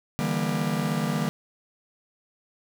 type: chord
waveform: 45% pulse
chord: E half-diminished seventh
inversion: third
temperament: just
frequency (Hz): 148.33 / 164.81 / 197.78 / 237.3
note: D3 / E3 / G3 / Bb3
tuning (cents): +18 / 0 / +16 / +31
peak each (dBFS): -30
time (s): 0.19-1.29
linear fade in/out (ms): 0
effects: none